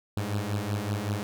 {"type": "beating tone pair", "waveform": "sawtooth", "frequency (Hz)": [100.6, 105.9], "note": ["G2", "G#2"], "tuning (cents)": [45, 34], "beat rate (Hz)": 5.3, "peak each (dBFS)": [-27, -27], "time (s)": [0.17, 1.23], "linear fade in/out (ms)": 0, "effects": []}